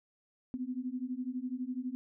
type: beating tone pair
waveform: sine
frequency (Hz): 246.4 / 258.4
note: B3 / C4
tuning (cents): -4 / -21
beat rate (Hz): 12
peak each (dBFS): -38 / -37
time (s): 0.54-1.95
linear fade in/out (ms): 0
effects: none